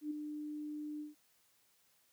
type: tone with ADSR envelope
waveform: sine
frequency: 300 Hz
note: D4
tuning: 37 cents sharp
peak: -34 dBFS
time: 0.01-1.15 s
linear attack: 97 ms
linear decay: 9 ms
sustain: -6 dB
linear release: 150 ms
effects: white hiss -72 dBFS RMS until 2.12 s + high-pass 60 Hz 12 dB/octave